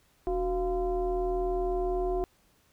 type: tone with frequency modulation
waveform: sine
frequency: 368.3 Hz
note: F#4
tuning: 8 cents flat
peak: -26 dBFS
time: 0.27-2.24 s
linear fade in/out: 0 ms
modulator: 328 Hz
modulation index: 0.96
effects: pink hiss -66 dBFS RMS until 2.72 s